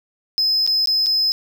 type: tone with dropouts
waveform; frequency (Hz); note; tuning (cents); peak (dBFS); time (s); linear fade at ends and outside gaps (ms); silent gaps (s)
triangle; 5100; D#8; +42; -14; 0.38-1.32; 0; 0.665-0.675 / 0.858-0.873 / 1.061-1.067
effects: none